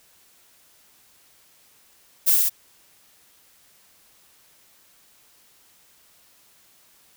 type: noise with echo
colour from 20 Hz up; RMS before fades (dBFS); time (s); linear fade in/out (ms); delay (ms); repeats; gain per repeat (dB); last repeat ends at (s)
violet; -17; 2.26-2.36; 20; 69; 2; -2; 2.498
effects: white hiss -57 dBFS RMS until 7.16 s